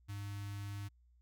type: tone with notch filter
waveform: square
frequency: 101 Hz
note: G#2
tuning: 48 cents flat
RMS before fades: -43 dBFS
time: 0.08-0.89 s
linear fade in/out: 20 ms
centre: 510 Hz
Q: 0.57
effects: added 60 Hz sine -64 dBFS peak until 1.21 s